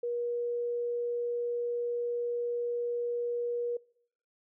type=tone; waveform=sine; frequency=478.6 Hz; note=A#4; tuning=46 cents sharp; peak=-30 dBFS; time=0.03-3.77 s; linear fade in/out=5 ms; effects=noise-tail reverb RT60 0.6 s tail -23 dB re dry